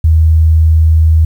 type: tone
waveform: sine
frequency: 79.8 Hz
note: D#2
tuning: 44 cents sharp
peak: -4 dBFS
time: 0.04-1.25 s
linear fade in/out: 5 ms
effects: 7-bit